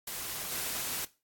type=noise with level steps; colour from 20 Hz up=white; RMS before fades=-38 / -35 dBFS; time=0.07-1.05 s; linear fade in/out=5 ms; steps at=0.52 s; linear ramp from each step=2 ms; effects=noise-tail reverb RT60 0.3 s tail -18 dB re dry + AAC 64 kbps